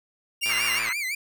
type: tone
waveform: sawtooth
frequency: 2794 Hz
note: F7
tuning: in tune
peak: -22 dBFS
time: 0.41-0.8 s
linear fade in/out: 20 ms
type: tone with vibrato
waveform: 40% pulse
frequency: 2200 Hz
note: C#7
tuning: 14 cents flat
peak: -26 dBFS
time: 0.43-1.15 s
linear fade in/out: 5 ms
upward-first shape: sine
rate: 5.9 Hz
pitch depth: 150 cents each way
type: click train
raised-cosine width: 0.2 ms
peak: -17 dBFS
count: 49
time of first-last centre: 0.46-0.889 s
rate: 112 Hz
type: band-pass noise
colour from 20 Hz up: white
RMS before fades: -32 dBFS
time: 0.49-0.93 s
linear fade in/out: 5 ms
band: 950 to 2700 Hz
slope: 96 dB/octave
effects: none